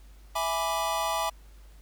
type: chord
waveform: square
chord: E dominant seventh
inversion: none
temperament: equal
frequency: 659.3 / 830.6 / 987.8 / 1174.7 Hz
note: E5 / G#5 / B5 / D6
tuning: 0 / 0 / 0 / 0 cents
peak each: -33 dBFS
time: 0.35-1.3 s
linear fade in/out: 10 ms
effects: added 50 Hz sine -48 dBFS peak until 1.81 s + pink hiss -61 dBFS RMS until 1.81 s